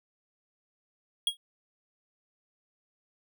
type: tone with exponential decay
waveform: square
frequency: 3297 Hz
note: G#7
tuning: 13 cents flat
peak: -21 dBFS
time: 1.27-1.37 s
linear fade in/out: 2 ms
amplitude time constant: 20 ms
effects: none